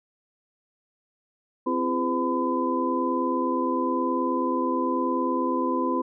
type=tone cluster; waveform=sine; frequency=259.7 / 338.7 / 407.9 / 508 / 1010 Hz; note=C4 / E4 / G#4 / B4 / B5; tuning=-13 / +47 / -31 / +49 / +39 cents; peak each=-27 / -28 / -35 / -31 / -27 dBFS; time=1.66-6.02 s; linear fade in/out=10 ms; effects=none